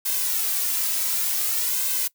blue noise with flanger, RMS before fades -24 dBFS, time 0.05-2.08 s, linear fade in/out 10 ms, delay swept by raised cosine 1.9 to 3.1 ms, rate 0.55 Hz, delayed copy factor +0.9, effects noise-tail reverb RT60 0.1 s tail -21 dB re dry

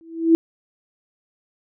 sine tone with exponential growth, 328.7 Hz, E4, 5 cents flat, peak -7 dBFS, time 0.01-0.35 s, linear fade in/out 0 ms, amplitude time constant 73 ms, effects none

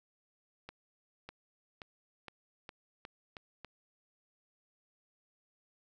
accelerating click train, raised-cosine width 0.3 ms, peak -29 dBFS, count 8, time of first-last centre 0.69-3.647 s, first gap 600 ms, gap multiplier 0.88, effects none

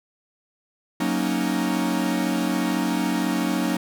45% pulse chord, D# minor seventh, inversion first, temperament equal, 185 / 233.1 / 277.2 / 311.1 Hz, F#3 / A#3 / C#4 / D#4, 0 / 0 / 0 / 0 cents, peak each -27 dBFS, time 1-3.77 s, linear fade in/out 5 ms, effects none

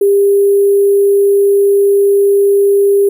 sine tone with sample-and-hold, 400 Hz, G4, 35 cents sharp, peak -6 dBFS, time 0.01-3.09 s, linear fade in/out 5 ms, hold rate 11025 Hz, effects none

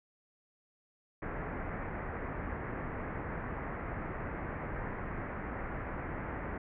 pink low-pass noise, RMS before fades -39 dBFS, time 1.22-6.58 s, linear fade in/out 5 ms, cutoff 2100 Hz, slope 48 dB/octave, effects none

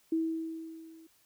sine tone with level ramp, 324.3 Hz, E4, 28 cents flat, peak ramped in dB -25 to -52 dBFS, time 0.12-1.07 s, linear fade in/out 5 ms, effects white hiss -67 dBFS RMS until 1.25 s

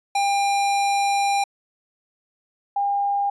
square / sine tone pair in turn, 800 / 804.6 Hz, G5 / G5, +35 / +45 cents, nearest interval unison, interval 10 cents, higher second, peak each -19 dBFS, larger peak neither, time 0.15-1.44 / 2.76-3.3 s, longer first, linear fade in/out 5 ms, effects resampled to 22050 Hz

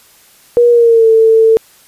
sine tone with pitch glide, 478.8 to 446.7 Hz, A#4 to A4, +46 to +26 cents, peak -4 dBFS, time 0.57-1.57 s, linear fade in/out 0 ms, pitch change -120 cents, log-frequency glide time 0.7-1.08 s, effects white hiss -45 dBFS RMS until 1.87 s + resampled to 32000 Hz

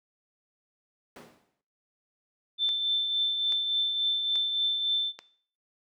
brown noise with exponential decay, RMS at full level -35 dBFS, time 1.16-1.61 s, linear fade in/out 2 ms, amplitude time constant 96 ms
sine tone with tremolo, 3544 Hz, A7, 12 cents sharp, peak -22 dBFS, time 2.58-5.13 s, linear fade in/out 50 ms, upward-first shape triangle, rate 3.5 Hz, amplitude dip 45%
click train, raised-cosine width 0.2 ms, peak -24 dBFS, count 4, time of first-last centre 2.69-5.19 s, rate 1.2 Hz
effects noise-tail reverb RT60 0.5 s tail -17 dB re dry + high-pass 300 Hz 12 dB/octave

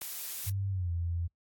blue noise, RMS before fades -38 dBFS, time 0.01-0.5 s, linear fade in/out 5 ms
click, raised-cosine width 0.3 ms, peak -26 dBFS, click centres 0.018 s
sine tone with pitch glide, 98 to 85.31 Hz, G2 to F2, 0 to -40 cents, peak -30 dBFS, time 0.46-1.28 s, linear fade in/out 20 ms, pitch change -240 cents, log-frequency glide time 0.7-0.91 s
effects noise-tail reverb RT60 0.1 s tail -21 dB re dry + AAC 64 kbps

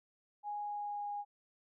sine tone with pitch glide, 828 to 820.4 Hz, G#5 to G#5, -5 to -21 cents, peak -37 dBFS, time 0.43-1.25 s, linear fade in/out 50 ms, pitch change -16 cents, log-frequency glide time 0.61-1.11 s, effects none

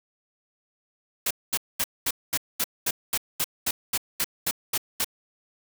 white noise bursts, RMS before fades -25 dBFS, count 15, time 1.26-5.045 s, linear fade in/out 5 ms, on 47 ms, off 220 ms, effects none

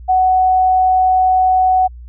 sine tone, 745 Hz, F#5, 12 cents sharp, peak -9 dBFS, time 0.08-1.88 s, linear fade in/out 20 ms, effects added 60 Hz sine -31 dBFS peak until 2.08 s

